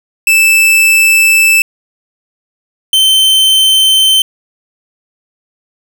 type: tone pair in turn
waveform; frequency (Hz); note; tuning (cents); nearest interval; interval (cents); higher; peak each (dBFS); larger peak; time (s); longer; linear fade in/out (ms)
45% pulse; 2637 / 3094; E7 / G7; 0 / -23; minor third; 277; second; -5; neither; 0.27-1.62 / 2.93-4.22; first; 2
effects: none